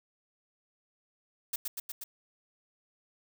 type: noise with echo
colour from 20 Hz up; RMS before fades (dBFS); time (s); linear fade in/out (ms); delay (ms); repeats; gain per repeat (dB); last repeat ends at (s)
blue; -33; 1.53-1.56; 5; 120; 4; -2; 2.04
effects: none